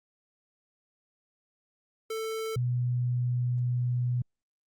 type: tone pair in turn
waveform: square / sine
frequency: 443.1 / 123.09 Hz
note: A4 / B2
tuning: +12 / -5 cents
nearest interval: octave + minor seventh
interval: 2217 cents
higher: first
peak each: -32 / -25 dBFS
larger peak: second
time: 2.1-2.56 / 2.56-4.22 s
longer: second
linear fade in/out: 5 ms
effects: Opus 48 kbps